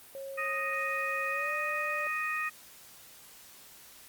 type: tone with pitch glide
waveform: sine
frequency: 545 to 590.9 Hz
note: C#5 to D5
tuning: -29 to +10 cents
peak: -38 dBFS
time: 0.15-2.07 s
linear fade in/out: 0 ms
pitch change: +139 cents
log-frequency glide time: 1.3-1.53 s
type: harmonic tone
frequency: 622.3 Hz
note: D#5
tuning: in tune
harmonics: 2 / 3 / 4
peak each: -35 / -34 / -35 dBFS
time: 0.37-2.5 s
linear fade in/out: 20 ms
effects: white hiss -53 dBFS RMS until 4.08 s + Opus 32 kbps